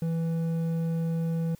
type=tone with hard clipping; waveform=sine; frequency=164.81 Hz; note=E3; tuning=in tune; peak=-27 dBFS; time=0.02-1.55 s; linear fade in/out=2 ms; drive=6 dB; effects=white hiss -60 dBFS RMS until 1.59 s